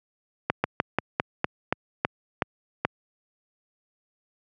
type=slowing click train; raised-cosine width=0.5 ms; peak=-6 dBFS; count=10; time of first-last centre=0.5-2.85 s; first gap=140 ms; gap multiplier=1.15; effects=high-pass 100 Hz 12 dB/octave